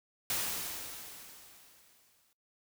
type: noise with exponential decay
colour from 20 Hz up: white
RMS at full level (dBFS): -32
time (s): 0.3-2.33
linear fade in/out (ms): 1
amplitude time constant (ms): 440
effects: noise-tail reverb RT60 0.2 s tail -23 dB re dry